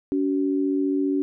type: tone pair together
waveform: sine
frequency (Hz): 283.3 / 378.2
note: C#4 / F#4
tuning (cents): +38 / +38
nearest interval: perfect fourth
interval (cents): 500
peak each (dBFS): -21 / -26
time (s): 0.12-1.22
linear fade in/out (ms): 0
effects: none